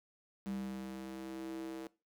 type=tone with high-pass filter sweep; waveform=square; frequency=65.41 Hz; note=C2; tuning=in tune; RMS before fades=-43 dBFS; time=0.46-1.87 s; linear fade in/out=0 ms; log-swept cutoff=200 to 370 Hz; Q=4.8; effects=noise-tail reverb RT60 0.3 s tail -21 dB re dry